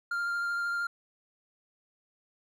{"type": "tone with vibrato", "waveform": "triangle", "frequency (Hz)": 1396.9, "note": "F6", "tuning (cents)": 0, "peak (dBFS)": -27, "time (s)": [0.11, 0.87], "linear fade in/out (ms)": 5, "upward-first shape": "triangle", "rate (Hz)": 13, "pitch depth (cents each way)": 13, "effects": []}